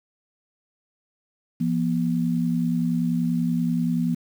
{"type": "tone pair together", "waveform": "sine", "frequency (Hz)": [170.45, 240.9], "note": ["F3", "B3"], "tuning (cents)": [-42, -43], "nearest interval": "tritone", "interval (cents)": 599, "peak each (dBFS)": -23, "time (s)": [1.6, 4.15], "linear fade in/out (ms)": 10, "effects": ["8-bit"]}